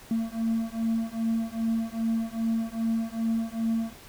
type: beating tone pair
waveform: triangle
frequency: 225.1 / 227.6 Hz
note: A3 / A#3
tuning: +40 / -41 cents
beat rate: 2.5 Hz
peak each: -26 dBFS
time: 0.11-3.93 s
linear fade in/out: 2 ms
effects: tanh soft clip ceiling -16 dBFS + pink hiss -49 dBFS RMS until 4.08 s